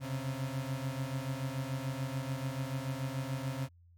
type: beating tone pair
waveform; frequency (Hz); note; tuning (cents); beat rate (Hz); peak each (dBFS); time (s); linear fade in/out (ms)
35% pulse; 130.81 / 137.71; C3 / C#3; 0 / -11; 6.9; -35 / -37; 0-3.69; 50
effects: added 86 Hz sine -58 dBFS peak until 3.97 s